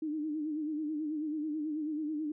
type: tone with vibrato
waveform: sine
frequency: 305.4 Hz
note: D#4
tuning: 32 cents flat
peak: -32 dBFS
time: 0.02-2.32 s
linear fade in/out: 5 ms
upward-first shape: sine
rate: 9.2 Hz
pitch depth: 69 cents each way
effects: none